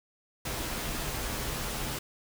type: noise with comb filter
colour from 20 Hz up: pink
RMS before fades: -34 dBFS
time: 0.45-1.99 s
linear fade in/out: 5 ms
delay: 11 ms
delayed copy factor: -0.5
effects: none